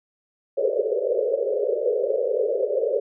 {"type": "band-pass noise", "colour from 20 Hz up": "white", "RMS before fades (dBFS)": -23, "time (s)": [0.57, 3], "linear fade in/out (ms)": 10, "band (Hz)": [400, 580], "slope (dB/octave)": 96, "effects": []}